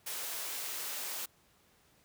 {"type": "high-pass noise", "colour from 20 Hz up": "white", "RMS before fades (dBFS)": -39, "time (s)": [0.06, 1.26], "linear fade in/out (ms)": 10, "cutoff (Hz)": 380, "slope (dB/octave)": 12, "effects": ["pink hiss -67 dBFS RMS until 2.04 s", "high-pass 60 Hz 12 dB/octave"]}